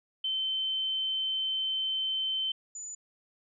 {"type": "tone pair in turn", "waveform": "sine", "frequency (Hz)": [3084, 6982], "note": ["G7", "A8"], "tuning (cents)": [-29, -14], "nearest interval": "octave + major second", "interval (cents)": 1415, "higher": "second", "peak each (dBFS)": [-28, -38], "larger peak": "first", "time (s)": [[0.24, 2.52], [2.75, 2.95]], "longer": "first", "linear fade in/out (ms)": 5, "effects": []}